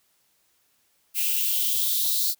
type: noise with high-pass filter sweep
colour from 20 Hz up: violet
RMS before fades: -24 dBFS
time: 1.14-2.35 s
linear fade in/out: 50 ms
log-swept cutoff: 2500 to 4300 Hz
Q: 5
effects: white hiss -67 dBFS RMS until 2.39 s